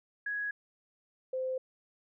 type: tone pair in turn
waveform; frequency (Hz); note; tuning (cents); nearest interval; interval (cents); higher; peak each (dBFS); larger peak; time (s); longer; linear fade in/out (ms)
sine; 1667 / 517.8; G#6 / C5; +6 / -18; octave + minor sixth; 2024; first; -32 / -31; second; 0.26-0.51 / 1.33-1.58; neither; 5
effects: none